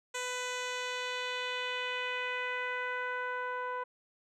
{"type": "tone with low-pass filter sweep", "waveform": "10% pulse", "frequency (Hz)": 498.9, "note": "B4", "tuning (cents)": 17, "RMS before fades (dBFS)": -36, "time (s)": [0.14, 3.84], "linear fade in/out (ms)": 10, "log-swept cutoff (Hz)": [7600, 1100], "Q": 1.8, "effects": []}